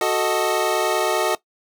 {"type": "chord", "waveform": "25% pulse", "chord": "D# diminished", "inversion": "first", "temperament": "equal", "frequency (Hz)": [370, 440, 622.3], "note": ["F#4", "A4", "D#5"], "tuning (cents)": [0, 0, 0], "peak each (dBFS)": -19, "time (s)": [0.01, 1.35], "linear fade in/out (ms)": 2, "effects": ["noise-tail reverb RT60 0.1 s tail -18 dB re dry"]}